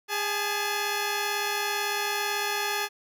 10% pulse tone pair together, 409.4 / 856.8 Hz, G#4 / A5, -25 / -46 cents, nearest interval octave + minor second, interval 1279 cents, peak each -21 dBFS, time 0.08-2.89 s, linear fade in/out 50 ms, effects none

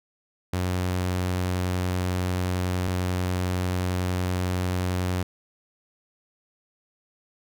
sawtooth tone pair in turn, 91 / 91 Hz, F#2 / F#2, -28 / -28 cents, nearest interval unison, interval 0 cents, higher neither, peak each -20 dBFS, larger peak neither, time 0.53-2.88 / 2.88-5.23 s, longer neither, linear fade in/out 5 ms, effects none

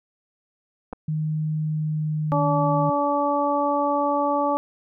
clicks, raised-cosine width 1 ms, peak -20 dBFS, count 2, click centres 0.928 / 0.932 s
sine tone with pitch glide, 154.9 to 153.48 Hz, D#3 to D#3, -7 to -23 cents, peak -22 dBFS, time 1.08-2.9 s, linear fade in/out 5 ms, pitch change -16 cents, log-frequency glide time 1.56-2.26 s
harmonic tone, 287.6 Hz, D4, 36 cents flat, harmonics 1 / 2 / 3 / 4, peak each -26 / -24 / -24 / -26 dBFS, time 2.32-4.57 s, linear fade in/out 0 ms
effects none

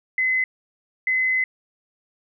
sine tone bursts at uneven times, 2037 Hz, C7, 47 cents flat, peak -18 dBFS, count 2, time 0.18-0.44 / 1.07-1.44 s, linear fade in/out 2 ms, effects none

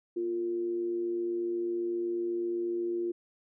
sine tone with amplitude modulation, 349.2 Hz, F4, in tune, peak -27 dBFS, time 0.16-3.12 s, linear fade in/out 10 ms, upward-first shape sine, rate 108 Hz, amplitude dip 40%, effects none

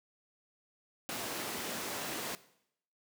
pink high-pass noise, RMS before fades -39 dBFS, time 1.09-2.35 s, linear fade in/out 0 ms, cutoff 240 Hz, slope 12 dB/octave, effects noise-tail reverb RT60 0.7 s tail -17 dB re dry

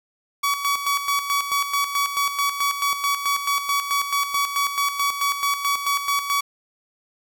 sawtooth tone with tremolo, 1133 Hz, C#6, 37 cents sharp, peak -15 dBFS, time 0.43-6.41 s, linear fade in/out 10 ms, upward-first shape square, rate 4.6 Hz, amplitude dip 60%, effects 8-bit

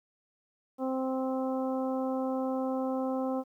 harmonic tone, 261.6 Hz, C4, in tune, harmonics 1 / 2 / 3 / 4 / 5, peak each -31 / -33 / -38 / -43 / -46 dBFS, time 0.78-3.44 s, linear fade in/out 50 ms, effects 11-bit

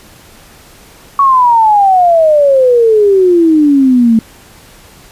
sine exponential sweep, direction down, 1127 to 220 Hz, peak -4 dBFS, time 1.19-4.19 s, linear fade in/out 2 ms, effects pink hiss -39 dBFS RMS until 5.11 s + resampled to 32000 Hz

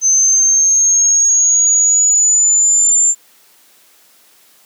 sine exponential sweep, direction up, 6180 to 7280 Hz, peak -8 dBFS, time 0.01-3.15 s, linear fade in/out 50 ms, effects white hiss -49 dBFS RMS until 4.65 s + high-pass 200 Hz 12 dB/octave

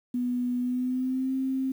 sine tone with pitch glide, 246.5 to 264.2 Hz, B3 to C4, -3 to +17 cents, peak -25 dBFS, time 0.14-1.72 s, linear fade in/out 5 ms, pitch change +120 cents, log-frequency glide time 0.59-1.34 s, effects 9-bit

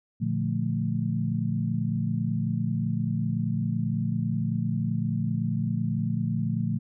sine chord, Bb major seventh, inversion none, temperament equal, 116.54 / 146.83 / 174.61 / 220 Hz, Bb2 / D3 / F3 / A3, 0 / 0 / 0 / 0 cents, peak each -29 / -31 / -30 / -30 dBFS, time 0.2-6.79 s, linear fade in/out 20 ms, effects none

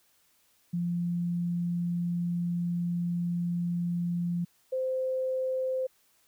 sine tone pair in turn, 173.4 / 519 Hz, F3 / C5, -12 / -14 cents, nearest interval octave + perfect fifth, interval 1898 cents, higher second, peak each -27 dBFS, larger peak neither, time 0.73-4.45 / 4.72-5.87 s, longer first, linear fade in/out 10 ms, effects white hiss -67 dBFS RMS until 6.27 s

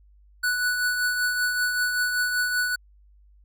square tone with tremolo, 1480 Hz, F#6, in tune, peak -21 dBFS, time 0.43-2.76 s, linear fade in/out 10 ms, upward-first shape triangle, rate 5.2 Hz, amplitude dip 45%, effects added 50 Hz sine -52 dBFS peak until 3.44 s

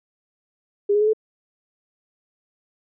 sine tone with pitch steps, 407.3 / 416.6 / 426.1 / 435.8 Hz, G#4 / G#4 / G#4 / A4, -34 / +5 / +44 / -17 cents, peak -15 dBFS, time 0.89-1.134 s, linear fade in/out 10 ms, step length 61 ms, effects none

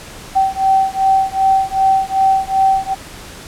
sine beating tone pair, 770 / 772.6 Hz, G5 / G5, -31 / -25 cents, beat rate 2.6 Hz, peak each -14 dBFS, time 0.35-2.95 s, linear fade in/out 20 ms, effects pink hiss -34 dBFS RMS until 3.47 s + low-pass 11000 Hz 12 dB/octave

